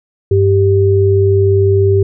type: tone pair together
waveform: sine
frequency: 98.08 / 392 Hz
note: G2 / G4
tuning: +1 / 0 cents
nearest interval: 2 octaves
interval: 2399 cents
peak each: -10 dBFS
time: 0.31-2.03 s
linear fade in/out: 5 ms
effects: none